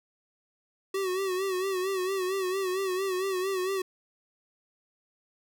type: tone with vibrato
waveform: square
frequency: 377.9 Hz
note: F#4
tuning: 37 cents sharp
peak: -28 dBFS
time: 0.94-3.82 s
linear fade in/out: 5 ms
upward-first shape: sine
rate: 4.4 Hz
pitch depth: 68 cents each way
effects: none